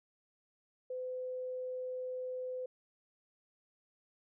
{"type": "tone", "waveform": "sine", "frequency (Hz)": 508, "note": "B4", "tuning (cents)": 49, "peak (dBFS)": -37, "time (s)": [0.9, 2.66], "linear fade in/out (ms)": 5, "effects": []}